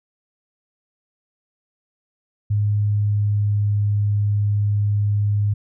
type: tone with pitch glide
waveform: sine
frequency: 103.83 to 103.11 Hz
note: G#2 to G#2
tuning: 0 to -12 cents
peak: -16 dBFS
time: 2.5-5.54 s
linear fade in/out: 10 ms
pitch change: -12 cents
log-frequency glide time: 2.78-3.75 s
effects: none